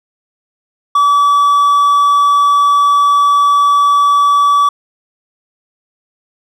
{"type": "tone", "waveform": "triangle", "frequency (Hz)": 1148, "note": "D6", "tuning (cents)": -40, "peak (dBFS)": -5, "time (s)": [0.95, 4.69], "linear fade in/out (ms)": 5, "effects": []}